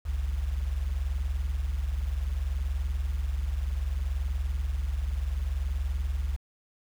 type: tone pair together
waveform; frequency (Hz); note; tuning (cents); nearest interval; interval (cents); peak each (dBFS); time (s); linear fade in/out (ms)
sine; 49.85 / 70.5; G1 / C#2; +30 / +30; tritone; 600; -30 / -27; 0.05-6.37; 20
effects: tanh soft clip ceiling -22 dBFS + 8-bit